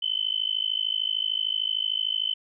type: tone with amplitude modulation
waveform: sine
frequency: 3043 Hz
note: F#7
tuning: 48 cents sharp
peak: -20 dBFS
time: 0.02-2.34 s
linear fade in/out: 10 ms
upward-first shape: sine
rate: 53.3 Hz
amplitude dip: 100%
effects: none